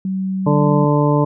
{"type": "tone", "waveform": "sine", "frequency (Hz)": 190, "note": "F#3", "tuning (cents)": 46, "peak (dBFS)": -18, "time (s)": [0.05, 0.85], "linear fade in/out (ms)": 2}
{"type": "harmonic tone", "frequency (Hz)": 146.83, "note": "D3", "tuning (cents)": 0, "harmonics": [1, 2, 3, 4, 6, 7], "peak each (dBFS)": [-15, -18, -20, -21, -23, -23], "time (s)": [0.46, 1.25], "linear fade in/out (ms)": 10}
{"effects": []}